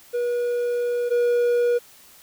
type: tone pair in turn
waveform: triangle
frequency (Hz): 483 / 481.1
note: B4 / B4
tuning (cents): -39 / -45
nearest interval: unison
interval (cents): 6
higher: first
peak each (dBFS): -19 / -15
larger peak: second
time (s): 0.13-1.1 / 1.1-1.79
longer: first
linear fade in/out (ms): 20
effects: white hiss -50 dBFS RMS until 2.22 s